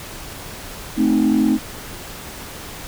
sine chord, A diminished, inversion none, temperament equal, 220 / 261.6 / 311.1 Hz, A3 / C4 / Eb4, 0 / 0 / 0 cents, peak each -16 dBFS, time 0.96-1.59 s, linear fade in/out 50 ms, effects tanh soft clip ceiling -9 dBFS + pink hiss -34 dBFS RMS until 2.87 s

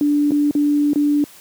sine tone with dropouts, 292.3 Hz, D4, 8 cents flat, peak -13 dBFS, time 0.01-1.24 s, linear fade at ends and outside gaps 1 ms, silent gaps 0.308-0.318 / 0.51-0.551 / 0.933-0.958 s, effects white hiss -44 dBFS RMS until 1.4 s + high-pass 100 Hz 12 dB/octave

